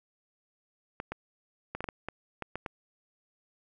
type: clicks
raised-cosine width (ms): 0.5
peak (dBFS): -20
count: 10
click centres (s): 1.001 / 1.12 / 1.75 / 1.806 / 1.842 / 1.888 / 2.086 / 2.423 / 2.556 / 2.662
effects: none